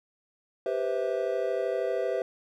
triangle chord, C major seventh, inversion second, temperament just, 392.4 / 490.5 / 523.3 / 654.1 Hz, G4 / B4 / C5 / E5, +2 / -12 / 0 / -14 cents, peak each -30 dBFS, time 0.66-2.22 s, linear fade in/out 2 ms, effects none

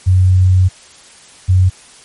sine tone pair in turn, 92.5 / 92.5 Hz, F#2 / F#2, 0 / 0 cents, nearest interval unison, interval 0 cents, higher neither, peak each -6 dBFS, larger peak neither, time 0.06-0.69 / 1.48-1.7 s, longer first, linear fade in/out 20 ms, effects white hiss -41 dBFS RMS until 2.04 s + MP3 48 kbps

